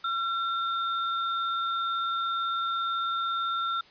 sine tone pair together, 1359 / 3628 Hz, F6 / A#7, -48 / -48 cents, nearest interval octave + perfect fourth, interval 1700 cents, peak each -27 / -35 dBFS, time 0.04-3.81 s, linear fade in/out 5 ms, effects white hiss -55 dBFS RMS until 3.9 s + resampled to 11025 Hz

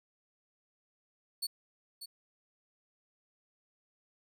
sawtooth tone with echo, 4435 Hz, C#8, in tune, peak -30 dBFS, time 1.42-1.47 s, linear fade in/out 10 ms, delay 590 ms, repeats 1, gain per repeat -10 dB, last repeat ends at 2.06 s, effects none

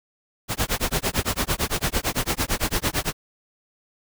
pink noise with tremolo, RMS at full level -21 dBFS, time 0.48-3.13 s, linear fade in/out 50 ms, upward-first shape sine, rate 8.9 Hz, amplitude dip 100%, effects none

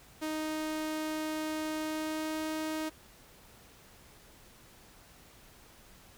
sawtooth tone with pitch glide, 311.1 to 313.1 Hz, D#4 to D#4, 0 to +11 cents, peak -29 dBFS, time 0.21-2.9 s, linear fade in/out 20 ms, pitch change +11 cents, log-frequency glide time 1.81-2.39 s, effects pink hiss -57 dBFS RMS until 6.17 s

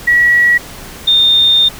sine tone pair in turn, 1926 / 3636 Hz, B6 / A#7, -44 / -44 cents, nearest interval major seventh, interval 1100 cents, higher second, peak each -6 dBFS, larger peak neither, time 0.07-0.58 / 1.07-1.69 s, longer second, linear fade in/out 10 ms, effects pink hiss -31 dBFS RMS until 1.79 s

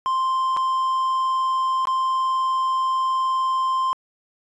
triangle tone with dropouts, 1046.5 Hz, C6, in tune, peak -17 dBFS, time 0.06-3.93 s, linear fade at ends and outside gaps 0 ms, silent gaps 0.566-0.571 / 1.854-1.872 s, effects resampled to 22050 Hz

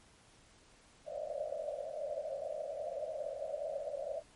pink band-pass noise, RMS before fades -40 dBFS, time 1.05-4.23 s, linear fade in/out 50 ms, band 540 to 660 Hz, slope 96 dB/octave, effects pink hiss -63 dBFS RMS until 4.35 s + MP3 48 kbps

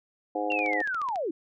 harmonic tone, 103.83 Hz, G#2, in tune, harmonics 3 / 4 / 5 / 6 / 7 / 8, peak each -33 / -37 / -32 / -43 / -31 / -36 dBFS, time 0.35-0.82 s, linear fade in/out 5 ms
sine linear sweep, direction down, 2794 to 288.6 Hz, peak -27 dBFS, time 0.5-1.31 s, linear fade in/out 5 ms
click train, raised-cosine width 0.2 ms, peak -25 dBFS, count 10, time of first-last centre 0.52-1.158 s, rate 14.1 Hz
effects none

